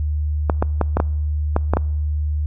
clicks, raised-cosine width 1 ms, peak -3 dBFS, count 8, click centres 0.498 / 0.625 / 0.813 / 0.97 / 1.001 / 1.564 / 1.736 / 1.77 s, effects noise-tail reverb RT60 1.0 s tail -25 dB re dry + added 75 Hz sine -18 dBFS peak until 2.46 s

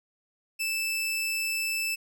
sawtooth tone, 2637 Hz, E7, in tune, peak -24 dBFS, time 0.59-1.96 s, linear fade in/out 20 ms, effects none

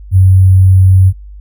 sine tone with sample-and-hold, 94.1 Hz, F#2, 30 cents sharp, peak -3 dBFS, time 0.11-1.13 s, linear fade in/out 50 ms, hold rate 11025 Hz, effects noise-tail reverb RT60 0.1 s tail -19 dB re dry + added 50 Hz sine -28 dBFS peak until 1.4 s

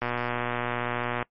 click train, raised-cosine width 0.5 ms, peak -13 dBFS, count 147, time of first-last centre 0.02-1.227 s, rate 121 Hz, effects noise-tail reverb RT60 0.1 s tail -22 dB re dry + MP3 32 kbps

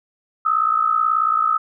sine tone pair together, 1250.6 / 1309 Hz, D#6 / E6, +8 / -13 cents, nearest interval minor second, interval 79 cents, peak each -18 dBFS, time 0.45-1.58 s, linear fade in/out 10 ms, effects none

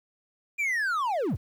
triangle linear sweep, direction down, 2421 to 44.51 Hz, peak -23 dBFS, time 0.58-1.37 s, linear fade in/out 20 ms, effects 10-bit

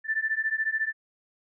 sine beating tone pair, 1760 / 1774 Hz, A6 / A6, 0 / +14 cents, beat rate 14 Hz, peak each -28 dBFS, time 0.04-0.93 s, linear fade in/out 50 ms, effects none

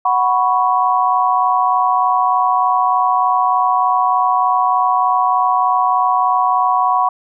sine chord, F# suspended fourth, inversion none, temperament just, 740 / 986.7 / 1110 Hz, F#5 / B5 / C#6, 0 / -2 / +2 cents, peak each -16 dBFS, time 0.05-7.09 s, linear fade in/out 5 ms, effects none

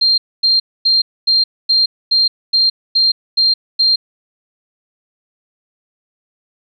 sine tone bursts, 4186 Hz, C8, in tune, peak -9 dBFS, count 10, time 0.01-3.96 s, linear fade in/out 10 ms, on 170 ms, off 250 ms, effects none

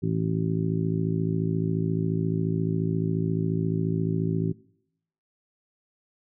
harmonic tone, 54.3 Hz, A1, 22 cents flat, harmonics 2 / 3 / 4 / 5 / 6 / 7, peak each -29 / -26 / -36 / -32 / -37 / -32 dBFS, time 0.02-4.53 s, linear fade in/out 20 ms, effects noise-tail reverb RT60 0.8 s tail -23 dB re dry

